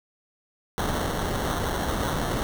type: noise with sample-and-hold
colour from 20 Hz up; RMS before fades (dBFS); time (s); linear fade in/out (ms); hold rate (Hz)
pink; -27; 0.78-2.43; 0; 2450
effects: none